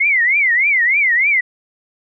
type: tone with vibrato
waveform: sine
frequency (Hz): 2093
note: C7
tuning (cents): 0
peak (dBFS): -11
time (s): 0-1.41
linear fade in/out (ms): 10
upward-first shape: triangle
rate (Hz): 3.3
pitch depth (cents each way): 250
effects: none